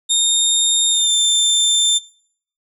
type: tone with pitch glide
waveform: 25% pulse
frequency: 3670 to 3572 Hz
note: A#7 to A7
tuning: -28 to +25 cents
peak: -9 dBFS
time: 0.09-1.99 s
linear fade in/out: 20 ms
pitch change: -47 cents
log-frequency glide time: 0.9-1.11 s
effects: noise-tail reverb RT60 0.6 s tail -21 dB re dry